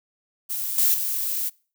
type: noise with level steps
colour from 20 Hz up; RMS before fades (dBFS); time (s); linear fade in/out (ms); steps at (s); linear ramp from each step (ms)
violet; -28 / -19 / -26; 0.49-1.5; 20; 0.78 / 0.94; 2
effects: noise-tail reverb RT60 0.4 s tail -25 dB re dry